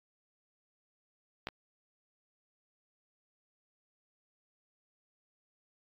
clicks, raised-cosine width 0.3 ms, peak -19 / -28 dBFS, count 2, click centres 1.471 / 1.487 s, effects AAC 64 kbps

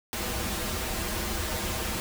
pink noise with comb filter, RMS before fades -31 dBFS, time 0.13-2 s, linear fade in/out 0 ms, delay 7.1 ms, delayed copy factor -1, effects none

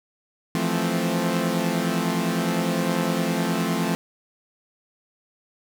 sawtooth chord, F major seventh, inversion third, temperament equal with one note detuned, 164.81 / 174.61 / 217.7 / 261.6 Hz, E3 / F3 / A3 / C4, 0 / 0 / -18 / 0 cents, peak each -25 / -22 / -23 / -24 dBFS, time 0.55-3.95 s, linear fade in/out 0 ms, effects none

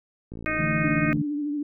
click train, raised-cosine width 3 ms, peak -25 dBFS, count 49, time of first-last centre 0.32-1.17 s, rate 56.5 Hz
harmonic tone, 310 Hz, D#4, 6 cents flat, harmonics 1 / 2 / 4 / 5 / 6 / 7 / 8, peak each -32 / -32 / -32 / -32 / -32 / -32 / -32 dBFS, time 0.46-1.13 s, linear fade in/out 0 ms
sine chord, D suspended second, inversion none, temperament equal with one note detuned, 146.83 / 164.81 / 220.8 Hz, D3 / E3 / A3, 0 / 0 / +6 cents, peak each -28 / -28 / -29 dBFS, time 0.59-1.22 s, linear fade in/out 5 ms
sine tone with vibrato, 293.1 Hz, D4, 3 cents flat, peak -25 dBFS, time 0.84-1.63 s, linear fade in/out 5 ms, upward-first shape triangle, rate 13 Hz, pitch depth 48 cents each way
effects none

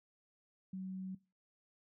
sine tone, 188.2 Hz, F#3, 30 cents sharp, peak -40 dBFS, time 0.73-1.15 s, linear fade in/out 5 ms, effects noise-tail reverb RT60 0.3 s tail -21 dB re dry

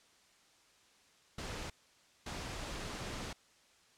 pink noise bursts at uneven times, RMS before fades -42 dBFS, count 2, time 1.38-1.7 / 2.26-3.33 s, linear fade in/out 5 ms, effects white hiss -66 dBFS RMS until 3.97 s + low-pass 7000 Hz 12 dB/octave

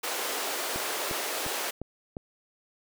pink high-pass noise, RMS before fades -32 dBFS, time 0.03-1.71 s, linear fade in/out 10 ms, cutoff 370 Hz, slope 24 dB/octave
click train, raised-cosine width 2 ms, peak -22 dBFS, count 5, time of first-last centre 0.76-2.168 s, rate 2.84 Hz
effects none

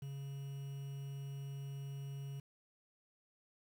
triangle tone with quantisation, 138.59 Hz, C#3, in tune, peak -40 dBFS, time 0.02-2.4 s, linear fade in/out 5 ms, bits 10, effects none

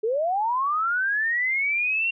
sine linear sweep, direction up, 415.3 to 2763 Hz, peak -21 dBFS, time 0.03-2.11 s, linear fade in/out 10 ms, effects none

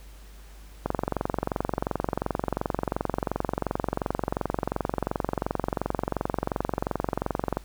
click train, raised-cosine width 1 ms, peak -11 dBFS, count 154, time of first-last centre 0.86-7.571 s, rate 22.8 Hz, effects added 50 Hz sine -44 dBFS peak until 7.64 s + pink hiss -54 dBFS RMS until 7.64 s

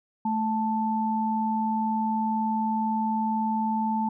sine tone pair together, 219.5 / 880 Hz, A3 / A5, -4 / 0 cents, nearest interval 2 octaves, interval 2404 cents, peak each -26 dBFS, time 0.25-4.09 s, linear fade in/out 5 ms, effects none

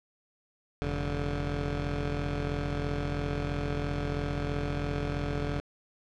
15% pulse tone pair together, 43.02 / 144.2 Hz, F1 / D3, -25 / -31 cents, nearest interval octave + major sixth, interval 2094 cents, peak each -26 dBFS, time 0.82-5.6 s, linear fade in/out 0 ms, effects low-pass 4000 Hz 12 dB/octave

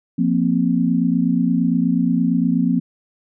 sine chord, F suspended fourth, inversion none, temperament equal, 174.61 / 233.1 / 261.6 Hz, F3 / Bb3 / C4, 0 / 0 / 0 cents, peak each -19 dBFS, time 0.18-2.8 s, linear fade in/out 10 ms, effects none

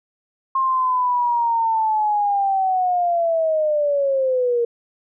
sine linear sweep, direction down, 1068 to 466.2 Hz, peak -16 dBFS, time 0.55-4.65 s, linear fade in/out 5 ms, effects none

